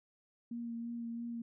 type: tone with vibrato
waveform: sine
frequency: 233.9 Hz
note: A#3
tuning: 6 cents sharp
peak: -38 dBFS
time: 0.51-1.42 s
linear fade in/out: 5 ms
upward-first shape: sine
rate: 3 Hz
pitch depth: 17 cents each way
effects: none